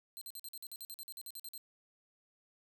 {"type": "tone bursts", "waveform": "5% pulse", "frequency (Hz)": 4135, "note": "C8", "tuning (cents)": -21, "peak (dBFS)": -37, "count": 16, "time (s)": [0.17, 1.578], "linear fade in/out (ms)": 0, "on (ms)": 43, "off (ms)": 48, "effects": []}